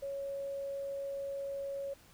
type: tone with quantisation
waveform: sine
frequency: 554.4 Hz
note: C#5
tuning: in tune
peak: -36 dBFS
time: 0.02-1.94 s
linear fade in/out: 10 ms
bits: 11
effects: pink hiss -61 dBFS RMS until 2.13 s